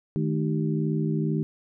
harmonic tone with a mistuned harmonic, 77.78 Hz, D#2, in tune, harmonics 2 / 3 / 4 / 5, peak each -25 / -29 / -31 / -33 dBFS, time 0.16-1.43 s, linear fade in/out 0 ms, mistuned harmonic 3, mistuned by -120 cents, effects none

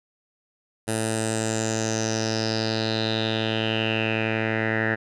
10% pulse tone with low-pass filter sweep, 110.9 Hz, A2, 14 cents sharp, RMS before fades -25 dBFS, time 0.87-4.96 s, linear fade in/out 20 ms, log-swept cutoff 9900 to 1800 Hz, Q 6.2, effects none

